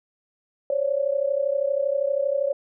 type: tone pair together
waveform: sine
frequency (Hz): 540 / 572.6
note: C#5 / D5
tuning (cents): -45 / -44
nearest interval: minor second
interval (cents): 101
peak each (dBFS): -24 / -23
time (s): 0.7-2.53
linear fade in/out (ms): 2
effects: none